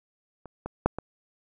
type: clicks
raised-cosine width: 1 ms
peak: -28 / -19 / -6 / -18 dBFS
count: 4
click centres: 0.457 / 0.66 / 0.86 / 0.986 s
effects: none